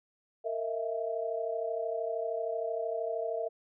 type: tone cluster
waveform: sine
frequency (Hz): 459.2 / 637 / 670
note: A#4 / D#5 / E5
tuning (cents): -26 / +41 / +28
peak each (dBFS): -35 / -36 / -35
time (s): 0.44-3.49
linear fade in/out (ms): 20
effects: none